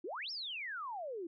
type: exponential two-way sweep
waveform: sine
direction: up then down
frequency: 307.9 to 5588 to 320.9 Hz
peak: -39 dBFS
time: 0.04-1.27 s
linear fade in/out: 5 ms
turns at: 0.31 s
effects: none